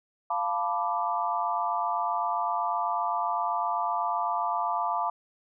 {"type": "chord", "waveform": "sine", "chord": "B half-diminished seventh", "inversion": "second", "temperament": "equal", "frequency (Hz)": [698.5, 880, 987.8, 1174.7], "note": ["F5", "A5", "B5", "D6"], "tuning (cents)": [0, 0, 0, 0], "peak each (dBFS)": -31, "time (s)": [0.3, 5.1], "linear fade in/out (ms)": 5, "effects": []}